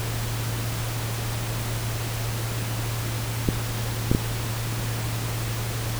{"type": "clicks", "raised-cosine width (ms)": 3, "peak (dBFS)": -6, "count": 3, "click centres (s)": [3.488, 4.115, 4.149], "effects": ["added 114 Hz sine -27 dBFS peak until 5.99 s", "pink hiss -32 dBFS RMS until 5.99 s"]}